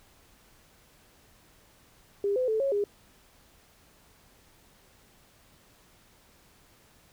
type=tone with pitch steps; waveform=sine; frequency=402.2 / 509 / 438.3 / 549 / 408.1 Hz; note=G4 / C5 / A4 / C#5 / G#4; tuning=+44 / -48 / -7 / -17 / -30 cents; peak=-24 dBFS; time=2.24-2.84 s; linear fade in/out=2 ms; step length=120 ms; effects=pink hiss -60 dBFS RMS until 7.12 s